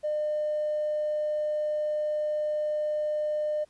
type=tone with tanh clipping; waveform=triangle; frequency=604 Hz; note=D5; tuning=48 cents sharp; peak=-25 dBFS; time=0.03-3.65 s; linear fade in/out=20 ms; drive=1 dB; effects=pink hiss -65 dBFS RMS until 3.69 s + resampled to 24000 Hz